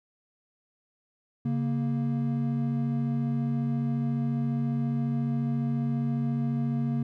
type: tone pair together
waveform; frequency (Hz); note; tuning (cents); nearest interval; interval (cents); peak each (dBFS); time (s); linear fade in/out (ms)
triangle; 138.6 / 233.1; C#3 / A#3; 0 / 0; major sixth; 900; -26; 1.45-7.03; 5
effects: none